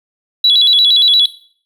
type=tone with vibrato; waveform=triangle; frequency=3644 Hz; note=A#7; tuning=40 cents flat; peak=-3 dBFS; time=0.44-1.26 s; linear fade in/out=5 ms; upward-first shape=square; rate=8.6 Hz; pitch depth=130 cents each way; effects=noise-tail reverb RT60 0.5 s tail -19 dB re dry + tanh soft clip ceiling -5 dBFS